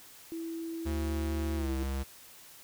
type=tone; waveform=sine; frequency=329.6 Hz; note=E4; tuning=in tune; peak=-35 dBFS; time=0.32-1.83 s; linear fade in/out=0 ms
type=tone with pitch glide; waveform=square; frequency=74.6 to 67.62 Hz; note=D2 to C#2; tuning=+28 to -42 cents; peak=-32 dBFS; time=0.85-2.04 s; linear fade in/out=20 ms; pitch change=-170 cents; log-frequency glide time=1.56-1.71 s
effects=white hiss -53 dBFS RMS until 2.63 s